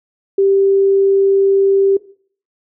sine tone, 392 Hz, G4, in tune, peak -9 dBFS, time 0.38-1.97 s, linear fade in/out 5 ms, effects noise-tail reverb RT60 0.5 s tail -18 dB re dry

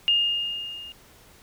sine tone with level ramp, 2831 Hz, F7, 23 cents sharp, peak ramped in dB -16 to -38 dBFS, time 0.08-0.92 s, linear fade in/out 0 ms, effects pink hiss -53 dBFS RMS until 1.42 s

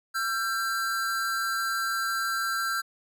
square tone pair together, 1353 / 1579 Hz, E6 / G6, +45 / +12 cents, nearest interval minor third, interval 267 cents, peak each -30 / -30 dBFS, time 0.14-2.82 s, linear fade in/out 20 ms, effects none

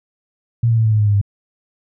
sine tone with pitch steps, 116.9 / 114.43 / 112.01 / 109.64 / 107.32 / 105.05 / 102.83 / 100.66 Hz, A#2 / A#2 / A2 / A2 / A2 / G#2 / G#2 / G2, +5 / -32 / +31 / -6 / -43 / +20 / -17 / +46 cents, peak -11 dBFS, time 0.63-1.214 s, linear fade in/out 5 ms, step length 73 ms, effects none

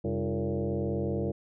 sine tone with frequency modulation, 130.81 Hz, C3, in tune, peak -27 dBFS, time 0.04-1.32 s, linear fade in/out 10 ms, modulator 109 Hz, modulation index 3.9, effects none

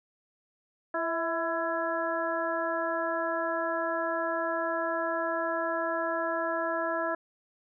harmonic tone with a mistuned harmonic, 334.5 Hz, E4, 25 cents sharp, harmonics 1 / 2 / 3 / 4 / 5, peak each -36 / -31 / -35 / -35 / -35 dBFS, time 0.94-7.15 s, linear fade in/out 5 ms, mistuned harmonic 2, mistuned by -38 cents, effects none

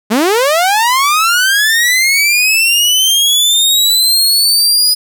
sawtooth linear sweep, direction up, 198.9 to 4978 Hz, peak -5 dBFS, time 0.1-4.95 s, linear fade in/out 20 ms, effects none

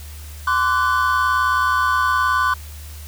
triangle tone cluster, 1034 / 1153 / 1492 Hz, C6 / D6 / F#6, -21 / -32 / +14 cents, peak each -18 dBFS, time 0.47-2.54 s, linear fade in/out 5 ms, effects added 75 Hz sine -33 dBFS peak until 3.07 s + white hiss -42 dBFS RMS until 3.07 s

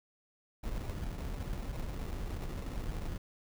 brown noise with sample-and-hold, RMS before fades -38 dBFS, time 0.63-3.18 s, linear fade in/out 10 ms, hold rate 1575 Hz, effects none

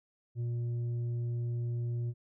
triangle tone with tanh clipping, 119.1 Hz, A#2, 38 cents sharp, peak -32 dBFS, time 0.35-2.14 s, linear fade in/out 50 ms, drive 9 dB, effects none

